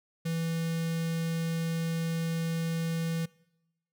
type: tone with notch filter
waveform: square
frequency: 164.81 Hz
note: E3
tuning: in tune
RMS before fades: -31 dBFS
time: 0.25-3.26 s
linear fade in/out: 10 ms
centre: 910 Hz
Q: 1.1
effects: noise-tail reverb RT60 0.9 s tail -23 dB re dry